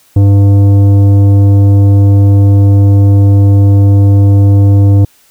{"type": "tone with tanh clipping", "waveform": "sine", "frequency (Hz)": 99.8, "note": "G2", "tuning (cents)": 32, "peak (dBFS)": -4, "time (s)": [0.16, 5.05], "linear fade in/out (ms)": 5, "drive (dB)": 11, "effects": ["white hiss -47 dBFS RMS until 5.3 s"]}